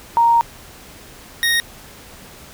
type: tone pair in turn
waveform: sine / 25% pulse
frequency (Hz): 932.3 / 1864.6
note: A#5 / A#6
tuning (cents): 0 / 0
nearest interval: octave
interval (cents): 1200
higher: second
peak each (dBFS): -10 / -11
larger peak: first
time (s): 0.17-0.41 / 1.43-1.6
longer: first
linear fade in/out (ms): 0
effects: pink hiss -41 dBFS RMS until 2.53 s